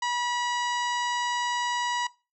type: harmonic tone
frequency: 970 Hz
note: B5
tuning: 31 cents flat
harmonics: 1 / 2 / 3 / 4 / 5 / 6 / 7 / 8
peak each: -27 / -33 / -37 / -39 / -41 / -43 / -44 / -45 dBFS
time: 0.02-2.07 s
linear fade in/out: 5 ms
effects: noise-tail reverb RT60 0.3 s tail -21 dB re dry